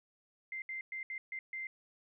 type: tone bursts at uneven times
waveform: sine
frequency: 2086 Hz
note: C7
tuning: 6 cents flat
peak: -38 dBFS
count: 6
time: 0.52-0.62 / 0.69-0.81 / 0.92-1.03 / 1.1-1.18 / 1.32-1.39 / 1.53-1.67 s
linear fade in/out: 2 ms
effects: none